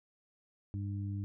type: harmonic tone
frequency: 100.1 Hz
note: G2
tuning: 37 cents sharp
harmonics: 1 / 2 / 3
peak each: -35 / -44 / -46 dBFS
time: 0.74-1.24 s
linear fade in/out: 0 ms
effects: none